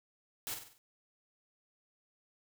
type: noise with echo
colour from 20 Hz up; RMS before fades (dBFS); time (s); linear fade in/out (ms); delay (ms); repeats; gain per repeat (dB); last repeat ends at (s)
white; -39; 0.47-0.54; 0; 48; 5; -6; 0.78
effects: none